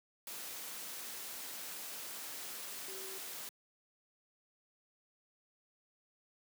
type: tone in noise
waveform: sine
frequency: 383.3 Hz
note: G4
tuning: 39 cents flat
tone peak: -50 dBFS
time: 2.88-3.18 s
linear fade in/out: 2 ms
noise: white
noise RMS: -45 dBFS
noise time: 0.27-3.49 s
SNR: -8 dB
effects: high-pass 200 Hz 12 dB/octave